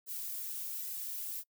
violet noise with flanger, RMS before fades -40 dBFS, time 0.06-1.44 s, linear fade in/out 50 ms, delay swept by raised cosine 2 to 3.4 ms, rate 1.2 Hz, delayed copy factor +0.8, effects noise-tail reverb RT60 0.1 s tail -25 dB re dry

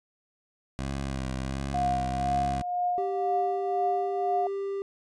15% pulse tone with vibrato, 66.8 Hz, C2, 36 cents sharp, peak -24 dBFS, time 0.79-2.62 s, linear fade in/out 0 ms, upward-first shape sine, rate 1.4 Hz, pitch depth 46 cents each way
sine tone with tremolo, 714 Hz, F5, 38 cents sharp, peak -23 dBFS, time 1.74-4.47 s, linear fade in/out 2 ms, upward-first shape triangle, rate 2 Hz, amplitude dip 65%
triangle tone with pitch glide, 390.9 to 395 Hz, G4 to G4, -5 to +13 cents, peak -27 dBFS, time 2.98-4.82 s, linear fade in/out 0 ms, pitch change +18 cents, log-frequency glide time 3.13-4.19 s
effects resampled to 22050 Hz

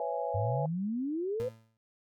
sine chord, C# minor seventh, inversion third, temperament just, 498.9 / 554.4 / 665.2 / 831.5 Hz, B4 / C#5 / E5 / G#5, +17 / 0 / +16 / +2 cents, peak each -36 dBFS, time 0-0.66 s, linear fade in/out 2 ms
sine exponential sweep, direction up, 96.2 to 523.3 Hz, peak -30 dBFS, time 0.34-1.49 s, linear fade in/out 10 ms
30% pulse tone with exponential decay, 112.2 Hz, A2, 34 cents sharp, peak -34 dBFS, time 1.4-1.77 s, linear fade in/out 0 ms, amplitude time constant 79 ms
effects noise-tail reverb RT60 0.1 s tail -23 dB re dry

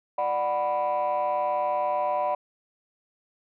sine chord, B minor, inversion first, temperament just, 592.7 / 740.8 / 987.8 Hz, D5 / F#5 / B5, +16 / +2 / 0 cents, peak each -26 dBFS, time 0.18-2.35 s, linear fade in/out 5 ms, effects tanh soft clip ceiling -19 dBFS

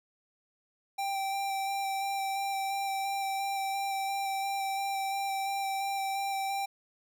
square tone with vibrato, 784 Hz, G5, in tune, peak -31 dBFS, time 0.98-6.66 s, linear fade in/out 10 ms, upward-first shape square, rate 2.9 Hz, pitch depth 11 cents each way, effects none

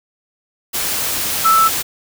sine tone in noise, 1318.5 Hz, E6, in tune, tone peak -9 dBFS, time 1.44-1.69 s, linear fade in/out 20 ms, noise white, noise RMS -20 dBFS, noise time 0.73-1.83 s, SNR +8 dB, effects none

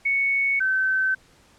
sine tone pair in turn, 2217 / 1536.5 Hz, C#7 / G6, 0 / -35 cents, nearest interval tritone, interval 635 cents, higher first, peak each -19 dBFS, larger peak neither, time 0.05-0.6 / 0.6-1.15 s, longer neither, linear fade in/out 10 ms, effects pink hiss -56 dBFS RMS until 1.58 s + low-pass 9000 Hz 12 dB/octave

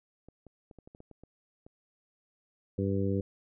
clicks, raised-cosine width 2 ms, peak -37 dBFS, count 10, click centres 0.286 / 0.467 / 0.712 / 0.787 / 0.875 / 0.949 / 1.004 / 1.113 / 1.236 / 1.665 s
harmonic tone, 98 Hz, G2, in tune, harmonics 1 / 2 / 3 / 4 / 5, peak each -31 / -32 / -35 / -35 / -36 dBFS, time 2.78-3.21 s, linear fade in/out 5 ms
effects none

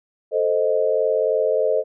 sine chord, A diminished, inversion none, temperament equal, 440 / 523.3 / 622.3 Hz, A4 / C5 / Eb5, 0 / 0 / 0 cents, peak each -21 dBFS, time 0.31-1.84 s, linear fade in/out 50 ms, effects none

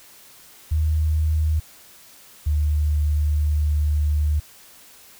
sine tone pair in turn, 77.78 / 74.89 Hz, D#2 / D2, 0 / +34 cents, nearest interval minor second, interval 66 cents, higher first, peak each -17 dBFS, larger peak neither, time 0.71-1.6 / 2.46-4.4 s, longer second, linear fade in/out 10 ms, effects white hiss -48 dBFS RMS until 5.19 s

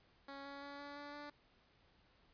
10% pulse tone with pitch steps, 277.2 / 280.1 / 283 / 286 / 289 / 292 Hz, C#4 / C#4 / C#4 / D4 / D4 / D4, 0 / +18 / +36 / -46 / -28 / -10 cents, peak -40 dBFS, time 0.28-1.3 s, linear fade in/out 5 ms, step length 170 ms, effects pink hiss -71 dBFS RMS until 2.33 s + resampled to 11025 Hz

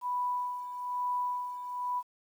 sine tone with tremolo, 987.8 Hz, B5, in tune, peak -28 dBFS, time 0.01-2.03 s, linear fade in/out 50 ms, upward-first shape sine, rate 1.1 Hz, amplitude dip 65%, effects 10-bit

